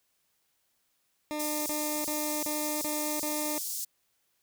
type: tone bursts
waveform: 20% pulse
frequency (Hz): 301.6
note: D4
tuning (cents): +46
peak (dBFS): -27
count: 6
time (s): 1.31-3.58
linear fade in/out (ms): 0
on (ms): 350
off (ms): 34
type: high-pass noise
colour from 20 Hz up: pink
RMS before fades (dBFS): -35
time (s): 1.39-3.85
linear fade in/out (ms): 10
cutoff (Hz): 5500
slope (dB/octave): 24
effects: white hiss -74 dBFS RMS until 4.42 s